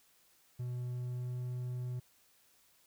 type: tone with pitch glide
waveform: triangle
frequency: 123.47 to 124.47 Hz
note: B2 to B2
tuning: 0 to +14 cents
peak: -34 dBFS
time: 0.59-2 s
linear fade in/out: 10 ms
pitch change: +14 cents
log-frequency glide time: 0.77-1.41 s
effects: white hiss -68 dBFS RMS until 2.86 s